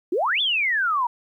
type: exponential two-way sweep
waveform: sine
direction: up then down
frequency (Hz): 317.6 to 3556 to 927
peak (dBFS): -19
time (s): 0.12-1.07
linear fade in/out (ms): 5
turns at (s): 0.41
effects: 10-bit